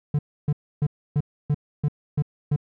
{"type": "tone bursts", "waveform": "triangle", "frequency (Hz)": 146.83, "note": "D3", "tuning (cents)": 0, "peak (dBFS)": -16, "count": 8, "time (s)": [0.14, 2.562], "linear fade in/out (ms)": 5, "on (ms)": 49, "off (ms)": 290, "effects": []}